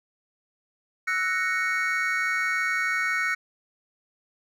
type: chord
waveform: triangle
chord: F# dominant seventh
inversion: third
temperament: equal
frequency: 1318.5 / 1480 / 1864.7 / 2217 Hz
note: E6 / F#6 / A#6 / C#7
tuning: 0 / 0 / 0 / 0 cents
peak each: -30 / -27 / -27 / -26 dBFS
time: 1.07-3.35 s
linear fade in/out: 10 ms
effects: none